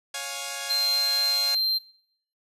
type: chord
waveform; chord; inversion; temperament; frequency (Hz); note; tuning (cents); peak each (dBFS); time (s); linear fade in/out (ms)
5% pulse; Db major; none; equal with one note detuned; 554.4 / 705.3 / 830.6; Db5 / F5 / Ab5; 0 / +17 / 0; -24; 0.14-1.55; 5
type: tone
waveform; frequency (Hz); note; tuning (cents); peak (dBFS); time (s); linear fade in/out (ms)
triangle; 4150; C8; -15; -20; 0.69-1.79; 20
effects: noise-tail reverb RT60 0.6 s tail -19 dB re dry + resampled to 32000 Hz